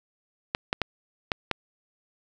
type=clicks; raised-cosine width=0.3 ms; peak=-8 dBFS; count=5; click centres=0.549 / 0.729 / 0.817 / 1.318 / 1.513 s; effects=none